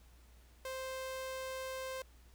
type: tone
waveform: sawtooth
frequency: 523.3 Hz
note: C5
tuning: in tune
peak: -36 dBFS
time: 0.65-2.02 s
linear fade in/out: 2 ms
effects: added 60 Hz sine -59 dBFS peak until 2.34 s + pink hiss -67 dBFS RMS until 2.34 s